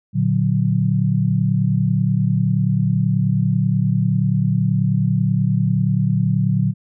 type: chord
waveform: sine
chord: Bb augmented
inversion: none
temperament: equal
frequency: 116.54 / 146.83 / 185 Hz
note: Bb2 / D3 / F#3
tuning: 0 / 0 / 0 cents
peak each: -19 dBFS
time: 0.13-6.74 s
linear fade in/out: 50 ms
effects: none